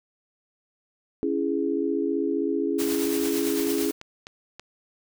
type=chord; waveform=sine; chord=C# minor; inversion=none; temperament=just; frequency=277.2 / 332.6 / 415.8 Hz; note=C#4 / E4 / G#4; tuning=0 / +16 / +2 cents; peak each=-27 dBFS; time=1.23-3.91 s; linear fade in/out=0 ms
type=noise with tremolo; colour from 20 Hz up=white; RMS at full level=-31 dBFS; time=2.78-3.92 s; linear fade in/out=20 ms; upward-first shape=triangle; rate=8.9 Hz; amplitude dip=45%
type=clicks; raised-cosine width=0.2 ms; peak=-22 dBFS; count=8; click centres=3.256 / 3.386 / 3.597 / 3.784 / 3.83 / 4.014 / 4.269 / 4.596 s
effects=none